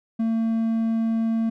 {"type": "tone", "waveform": "triangle", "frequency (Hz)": 225.8, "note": "A3", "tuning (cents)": 45, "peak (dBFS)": -18, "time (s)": [0.19, 1.5], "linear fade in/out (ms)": 10, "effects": []}